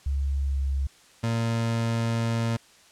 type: tone with pitch glide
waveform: sine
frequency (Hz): 69.3 to 68.35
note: C#2 to C#2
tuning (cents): 0 to -24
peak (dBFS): -23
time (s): 0.06-0.87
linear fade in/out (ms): 5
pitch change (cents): -24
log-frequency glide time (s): 0.43-0.59
type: tone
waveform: 30% pulse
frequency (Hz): 115.1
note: A#2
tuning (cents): -22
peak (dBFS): -21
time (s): 1.23-2.57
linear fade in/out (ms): 10
effects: white hiss -55 dBFS RMS until 2.91 s + low-pass 8000 Hz 12 dB/octave